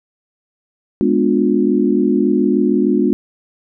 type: chord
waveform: sine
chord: G# diminished seventh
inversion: none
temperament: equal with one note detuned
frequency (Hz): 207.7 / 246.9 / 293.7 / 357.2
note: G#3 / B3 / D4 / F4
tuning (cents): 0 / 0 / 0 / +39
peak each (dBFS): -17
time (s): 1.01-3.13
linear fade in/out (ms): 0
effects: none